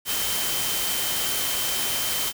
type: tone in noise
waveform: sine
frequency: 3103 Hz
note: G7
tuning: 18 cents flat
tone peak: -32 dBFS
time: 0.05-2.33 s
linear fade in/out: 50 ms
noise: white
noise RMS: -26 dBFS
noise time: 0.05-2.33 s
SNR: -9 dB
effects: none